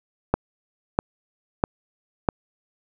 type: click train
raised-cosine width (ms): 1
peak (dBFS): -4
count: 4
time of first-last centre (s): 0.34-2.288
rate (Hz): 1.54
effects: none